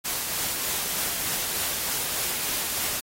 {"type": "noise with tremolo", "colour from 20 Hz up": "white", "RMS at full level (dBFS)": -27, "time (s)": [0.04, 3.01], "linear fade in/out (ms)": 20, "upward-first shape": "triangle", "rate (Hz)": 3.3, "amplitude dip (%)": 25, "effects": ["AAC 48 kbps"]}